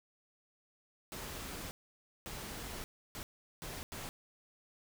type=noise bursts at uneven times; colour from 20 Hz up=pink; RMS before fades=-44 dBFS; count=5; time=1.12-1.71 / 2.26-2.84 / 3.15-3.23 / 3.62-3.83 / 3.92-4.09 s; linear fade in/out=0 ms; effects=none